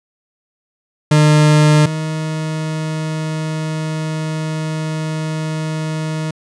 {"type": "tone pair in turn", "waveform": "40% pulse", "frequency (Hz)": [151.4, 156.86], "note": ["D#3", "D#3"], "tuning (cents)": [-47, 14], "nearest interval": "minor second", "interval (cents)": 61, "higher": "second", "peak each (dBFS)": [-7, -18], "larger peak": "first", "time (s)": [[1.11, 1.86], [1.86, 6.31]], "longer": "second", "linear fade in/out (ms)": 5, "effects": ["resampled to 22050 Hz"]}